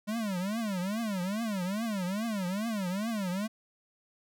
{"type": "tone with vibrato", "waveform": "square", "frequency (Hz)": 202.9, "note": "G#3", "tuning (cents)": -40, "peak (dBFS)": -31, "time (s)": [0.07, 3.48], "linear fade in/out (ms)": 20, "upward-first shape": "triangle", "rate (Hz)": 2.4, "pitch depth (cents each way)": 270, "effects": []}